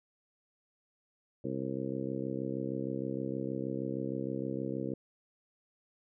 harmonic tone, 66.4 Hz, C2, 26 cents sharp, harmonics 2 / 3 / 4 / 5 / 6 / 7 / 8, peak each -41 / -40 / -39 / -39 / -46 / -41 / -44 dBFS, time 1.44-4.94 s, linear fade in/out 5 ms, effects none

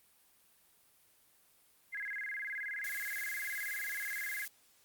sine tone with vibrato, 1857 Hz, A#6, 7 cents flat, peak -37 dBFS, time 1.92-4.46 s, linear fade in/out 20 ms, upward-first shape square, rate 19 Hz, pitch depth 200 cents each way
blue noise, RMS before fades -45 dBFS, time 2.84-4.48 s, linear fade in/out 2 ms
effects white hiss -67 dBFS RMS until 4.84 s + Opus 32 kbps

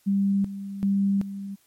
sine tone with tremolo, 197.7 Hz, G3, 15 cents sharp, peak -19 dBFS, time 0.06-1.56 s, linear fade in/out 20 ms, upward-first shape square, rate 1.3 Hz, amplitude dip 75%, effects white hiss -63 dBFS RMS until 1.66 s + MP3 64 kbps

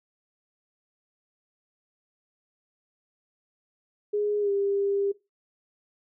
sine tone with pitch glide, 415.3 to 399.1 Hz, G#4 to G4, 0 to +31 cents, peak -23 dBFS, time 4.13-5.12 s, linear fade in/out 10 ms, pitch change -69 cents, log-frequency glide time 4.4-4.5 s, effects noise-tail reverb RT60 0.2 s tail -17 dB re dry

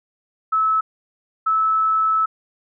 sine tone pair in turn, 1300 / 1304.8 Hz, E6 / E6, -24 / -18 cents, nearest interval unison, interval 6 cents, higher second, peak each -15 dBFS, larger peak neither, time 0.52-0.81 / 1.46-2.26 s, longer second, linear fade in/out 10 ms, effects none

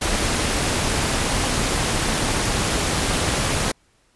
pink noise with amplitude modulation, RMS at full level -19 dBFS, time 0.01-3.72 s, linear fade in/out 10 ms, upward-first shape sine, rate 248 Hz, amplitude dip 50%, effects pink hiss -61 dBFS RMS until 4.15 s + resampled to 24000 Hz

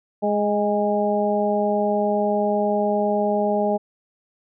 harmonic tone with a mistuned harmonic, 207.7 Hz, G#3, in tune, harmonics 1 / 2 / 3 / 4, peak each -24 / -24 / -22 / -25 dBFS, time 0.22-3.78 s, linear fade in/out 20 ms, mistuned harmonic 4, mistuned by -21 cents, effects none

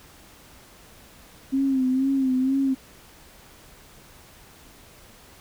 sine tone with vibrato, 264.5 Hz, C4, 19 cents sharp, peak -19 dBFS, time 1.52-2.75 s, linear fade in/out 20 ms, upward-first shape sine, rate 2.1 Hz, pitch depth 58 cents each way, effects pink hiss -50 dBFS RMS until 5.4 s

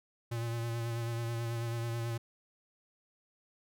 square tone with vibrato, 116.54 Hz, A#2, in tune, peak -34 dBFS, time 0.31-2.18 s, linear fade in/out 10 ms, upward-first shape sine, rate 9.2 Hz, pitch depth 26 cents each way, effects none

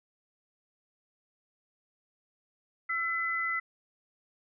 sine tone pair together, 1345 / 2013 Hz, E6 / B6, +34 / +33 cents, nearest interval perfect fifth, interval 699 cents, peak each -33 / -30 dBFS, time 2.89-3.6 s, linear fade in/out 10 ms, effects none

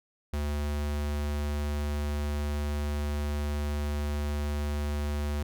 square tone, 73.42 Hz, D2, in tune, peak -29 dBFS, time 0.33-5.43 s, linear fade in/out 5 ms, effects none

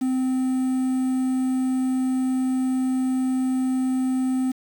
triangle tone with quantisation, 258.6 Hz, C4, 20 cents flat, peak -18 dBFS, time 0.01-4.52 s, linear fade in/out 10 ms, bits 7, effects none

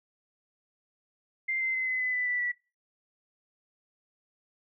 sine tone with pitch steps, 2093 / 2073 / 2052 / 2032 / 2012 / 1992.7 / 1973.2 / 1954 Hz, C7 / C7 / C7 / B6 / B6 / B6 / B6 / B6, 0 / -17 / -34 / +49 / +32 / +15 / -2 / -19 cents, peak -27 dBFS, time 1.48-2.52 s, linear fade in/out 10 ms, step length 130 ms, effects noise-tail reverb RT60 0.3 s tail -22 dB re dry

